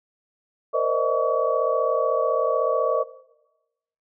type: tone cluster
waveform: sine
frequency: 466 / 520 / 601 / 637 / 1132 Hz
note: A#4 / C5 / D5 / D#5 / C#6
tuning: -1 / -11 / +40 / +41 / +36 cents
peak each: -26 dBFS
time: 0.73-3.04 s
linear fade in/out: 20 ms
effects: noise-tail reverb RT60 1.0 s tail -17 dB re dry